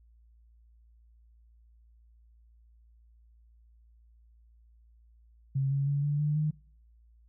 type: tone with pitch steps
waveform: sine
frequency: 135.6 / 138.85 / 142.18 / 145.58 / 149.07 / 152.65 Hz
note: C#3 / C#3 / C#3 / D3 / D3 / D#3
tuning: -38 / +3 / +44 / -15 / +26 / -33 cents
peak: -25 dBFS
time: 5.55-6.51 s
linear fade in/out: 10 ms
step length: 160 ms
effects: noise-tail reverb RT60 0.5 s tail -23 dB re dry + added 57 Hz sine -57 dBFS peak until 7.28 s